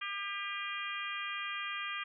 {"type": "harmonic tone with a mistuned harmonic", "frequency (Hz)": 401.3, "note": "G4", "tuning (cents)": 41, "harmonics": [3, 4, 5, 6, 7, 8], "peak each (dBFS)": [-41, -44, -43, -42, -46, -45], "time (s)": [0.01, 2.04], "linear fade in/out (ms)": 10, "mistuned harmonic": 5, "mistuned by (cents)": -26, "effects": []}